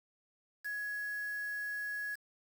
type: tone with quantisation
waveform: sine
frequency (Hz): 1677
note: G#6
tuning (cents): +16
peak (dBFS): -36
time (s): 0.64-2.16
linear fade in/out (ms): 20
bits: 8
effects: none